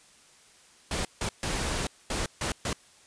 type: noise bursts at uneven times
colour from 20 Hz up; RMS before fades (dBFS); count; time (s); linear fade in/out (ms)
pink; -30; 6; 0.91-1.05 / 1.21-1.29 / 1.43-1.87 / 2.1-2.26 / 2.41-2.52 / 2.65-2.73; 2
effects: white hiss -57 dBFS RMS until 3.06 s + resampled to 22050 Hz